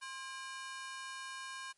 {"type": "ring-modulated tone", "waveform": "sawtooth", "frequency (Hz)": 1334, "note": "E6", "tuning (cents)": 20, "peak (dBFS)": -36, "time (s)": [0.01, 1.73], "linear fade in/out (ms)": 20, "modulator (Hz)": 281, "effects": ["white hiss -75 dBFS RMS until 1.77 s", "MP3 48 kbps"]}